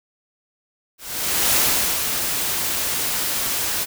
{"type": "noise with ADSR envelope", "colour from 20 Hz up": "white", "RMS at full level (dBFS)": -17, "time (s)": [0.98, 3.86], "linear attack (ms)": 570, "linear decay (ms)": 440, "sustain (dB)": -6, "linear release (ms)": 32, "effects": []}